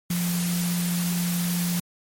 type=tone in noise; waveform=sine; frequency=174.61 Hz; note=F3; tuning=in tune; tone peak=-23 dBFS; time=0.1-1.8 s; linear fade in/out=5 ms; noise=white; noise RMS=-31 dBFS; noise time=0.1-1.8 s; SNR=+5 dB; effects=MP3 64 kbps